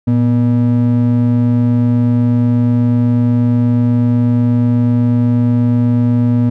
triangle ring-modulated tone, 180 Hz, F#3, 47 cents flat, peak -4 dBFS, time 0.07-6.5 s, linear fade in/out 10 ms, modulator 64.1 Hz, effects none

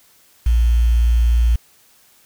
sine tone with quantisation, 58.27 Hz, A#1, in tune, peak -11 dBFS, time 0.46-1.56 s, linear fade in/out 5 ms, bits 6, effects white hiss -53 dBFS RMS until 2.25 s

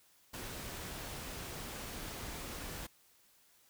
pink noise, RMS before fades -44 dBFS, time 0.33-2.87 s, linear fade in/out 10 ms, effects white hiss -67 dBFS RMS until 3.69 s

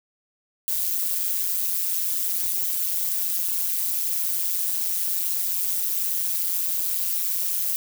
violet noise with amplitude modulation, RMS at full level -21 dBFS, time 0.68-7.76 s, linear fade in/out 0 ms, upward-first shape sine, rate 179 Hz, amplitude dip 90%, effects none

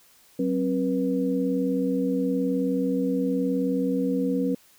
sine tone cluster, 187.9 / 266.9 / 483.5 Hz, F#3 / C4 / B4, +27 / +35 / -37 cents, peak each -28 / -24 / -28 dBFS, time 0.39-4.55 s, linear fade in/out 5 ms, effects white hiss -57 dBFS RMS until 4.78 s

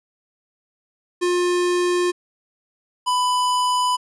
square tone pair in turn, 355.2 / 996.3 Hz, F4 / B5, +29 / +15 cents, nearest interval octave + tritone, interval 1786 cents, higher second, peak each -18 dBFS, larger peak neither, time 1.21-2.12 / 3.06-3.97 s, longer neither, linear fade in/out 20 ms, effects resampled to 24000 Hz

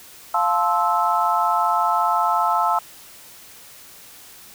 sine chord, F major seventh, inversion none, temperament just, 698.5 / 873.1 / 1047.7 / 1309.6 Hz, F5 / A5 / C6 / E6, 0 / -14 / +2 / -12 cents, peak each -23 / -21 / -24 / -21 dBFS, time 0.34-2.79 s, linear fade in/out 5 ms, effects white hiss -44 dBFS RMS until 4.54 s

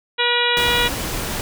harmonic tone, 481.6 Hz, B4, 44 cents flat, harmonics 1 / 2 / 3 / 4 / 5 / 6 / 7 / 8, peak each -24 / -24 / -24 / -24 / -24 / -24 / -24 / -24 dBFS, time 0.18-0.89 s, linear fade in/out 20 ms
pink noise, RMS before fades -25 dBFS, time 0.57-1.41 s, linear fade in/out 0 ms
effects none

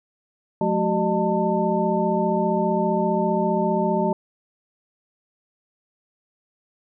sine tone cluster, 179.9 / 215 / 378.6 / 610 / 893 Hz, F#3 / A3 / F#4 / D#5 / A5, -48 / -40 / +40 / -34 / +25 cents, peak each -25 dBFS, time 0.61-4.13 s, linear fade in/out 2 ms, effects none

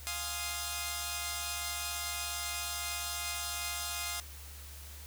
5% pulse chord, F minor seventh, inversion none, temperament equal, 698.5 / 830.6 / 1046.5 / 1244.5 Hz, F5 / Ab5 / C6 / Eb6, 0 / 0 / 0 / 0 cents, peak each -28 / -32 / -31 / -28 dBFS, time 0.07-4.2 s, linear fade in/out 0 ms, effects added 72 Hz sine -47 dBFS peak until 5.06 s + white hiss -51 dBFS RMS until 5.06 s

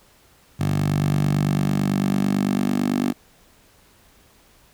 10% pulse tone with high-pass filter sweep, 49 Hz, G1, in tune, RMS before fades -21 dBFS, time 0.59-3.13 s, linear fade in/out 20 ms, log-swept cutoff 120 to 250 Hz, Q 3.6, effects pink hiss -55 dBFS RMS until 4.73 s

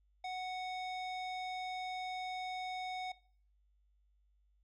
square tone with low-pass filter, 740 Hz, F#5, in tune, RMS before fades -41 dBFS, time 0.24-3.12 s, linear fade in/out 5 ms, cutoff 4300 Hz, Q 1.2, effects noise-tail reverb RT60 0.5 s tail -20 dB re dry + added 50 Hz sine -69 dBFS peak until 4.63 s

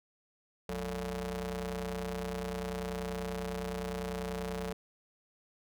sawtooth ring-modulated tone, 130.81 Hz, C3, in tune, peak -28 dBFS, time 0.69-4.73 s, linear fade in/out 2 ms, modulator 312 Hz, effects none

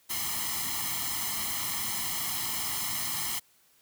white noise with comb filter, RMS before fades -32 dBFS, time 0.09-3.4 s, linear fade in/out 20 ms, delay 0.97 ms, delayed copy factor +0.95, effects white hiss -64 dBFS RMS until 3.81 s + high-pass 60 Hz 12 dB/octave

